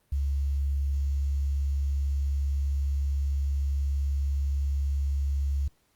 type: tone with quantisation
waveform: sine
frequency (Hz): 69.7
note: C#2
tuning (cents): +10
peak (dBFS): -24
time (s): 0.12-5.68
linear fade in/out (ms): 5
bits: 9
effects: pink hiss -69 dBFS RMS until 5.95 s + Opus 32 kbps